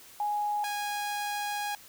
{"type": "tone pair in turn", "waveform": ["sine", "sawtooth"], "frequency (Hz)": [830.6, 824.4], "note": ["G#5", "G#5"], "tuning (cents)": [0, -13], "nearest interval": "unison", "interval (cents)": 13, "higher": "first", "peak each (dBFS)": -27, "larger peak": "neither", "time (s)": [[0.2, 0.64], [0.64, 1.75]], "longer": "second", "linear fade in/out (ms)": 2, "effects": ["white hiss -52 dBFS RMS until 1.88 s"]}